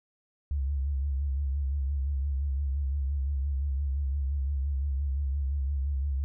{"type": "tone with vibrato", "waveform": "sine", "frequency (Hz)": 69.3, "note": "C#2", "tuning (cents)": 0, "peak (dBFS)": -26, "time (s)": [0.51, 6.24], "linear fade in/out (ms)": 0, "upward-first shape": "sine", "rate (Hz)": 5.8, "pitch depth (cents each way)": 76, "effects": []}